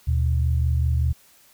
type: tone pair together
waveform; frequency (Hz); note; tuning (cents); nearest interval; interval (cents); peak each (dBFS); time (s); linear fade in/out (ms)
sine; 76.71 / 121.9; D#2 / B2; -24 / -22; minor sixth; 802; -19 / -24; 0.07-1.13; 10
effects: white hiss -55 dBFS RMS until 1.53 s